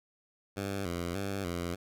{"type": "tone with vibrato", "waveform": "10% pulse", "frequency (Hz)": 92.5, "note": "F#2", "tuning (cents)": 0, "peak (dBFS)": -25, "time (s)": [0.56, 1.76], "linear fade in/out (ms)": 20, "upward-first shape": "square", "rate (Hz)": 1.7, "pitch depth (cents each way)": 110, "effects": []}